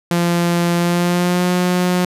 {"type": "tone with pitch glide", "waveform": "sawtooth", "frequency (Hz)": [172.4, 179.93], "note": ["F3", "F#3"], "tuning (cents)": [-22, -48], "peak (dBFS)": -10, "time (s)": [0.11, 2.05], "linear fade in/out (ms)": 2, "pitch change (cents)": 74, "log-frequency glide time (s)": [0.77, 1.51], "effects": ["resampled to 32000 Hz"]}